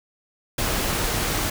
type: noise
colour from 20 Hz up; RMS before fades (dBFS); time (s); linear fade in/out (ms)
pink; -24; 0.58-1.5; 5
effects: none